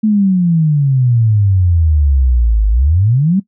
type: exponential two-way sweep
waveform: sine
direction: down then up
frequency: 220.2 to 50.7 to 204.6 Hz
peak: -8 dBFS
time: 0.03-3.4 s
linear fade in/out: 10 ms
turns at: 2.68 s
effects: noise-tail reverb RT60 0.1 s tail -19 dB re dry